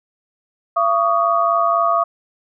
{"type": "tone cluster", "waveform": "sine", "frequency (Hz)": [678, 1128, 1232], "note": ["E5", "C#6", "D#6"], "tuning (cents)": [49, 30, -17], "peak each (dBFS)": -18, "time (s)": [0.76, 2.04], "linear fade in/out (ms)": 10, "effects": []}